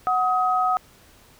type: tone pair together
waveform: sine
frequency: 740 / 1263.8 Hz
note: F#5 / D#6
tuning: 0 / +27 cents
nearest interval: major sixth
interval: 927 cents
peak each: -21 dBFS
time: 0.07-0.77 s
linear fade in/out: 0 ms
effects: pink hiss -53 dBFS RMS until 1.39 s